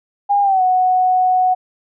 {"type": "tone with pitch glide", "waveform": "sine", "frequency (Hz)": [810, 738.5], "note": ["G#5", "F#5"], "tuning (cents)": [-43, -3], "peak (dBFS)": -11, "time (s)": [0.29, 1.55], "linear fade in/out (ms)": 20, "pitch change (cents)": -160, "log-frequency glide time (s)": [0.42, 0.62], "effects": []}